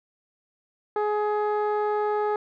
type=tone with low-pass filter; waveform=15% pulse; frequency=420 Hz; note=G#4; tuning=19 cents sharp; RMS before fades=-25 dBFS; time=0.96-2.36 s; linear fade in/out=2 ms; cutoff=890 Hz; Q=0.74; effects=none